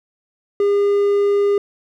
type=tone; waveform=triangle; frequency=404.9 Hz; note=G#4; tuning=44 cents flat; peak=-11 dBFS; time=0.6-1.58 s; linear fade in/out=2 ms; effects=none